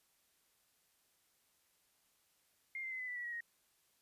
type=tone with pitch steps; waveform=sine; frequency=2118 / 2082 / 2046 / 2011 / 1976.2 / 1942.2 / 1908.8 / 1876.1 Hz; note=C7 / C7 / C7 / B6 / B6 / B6 / A#6 / A#6; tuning=+21 / -9 / -39 / +31 / +1 / -29 / +41 / +11 cents; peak=-40 dBFS; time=2.75-3.406 s; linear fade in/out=2 ms; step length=82 ms; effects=white hiss -75 dBFS RMS until 4.01 s + resampled to 32000 Hz